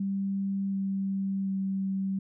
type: tone with pitch steps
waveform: sine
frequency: 196 / 194.53 / 193.08 Hz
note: G3 / G3 / G3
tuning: 0 / -13 / -26 cents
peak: -27 dBFS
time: 0-2.19 s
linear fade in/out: 5 ms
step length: 730 ms
effects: none